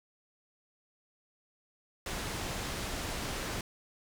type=low-pass noise; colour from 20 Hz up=pink; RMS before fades=-37 dBFS; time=2.06-3.61 s; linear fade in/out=2 ms; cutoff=9400 Hz; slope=12 dB/octave; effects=none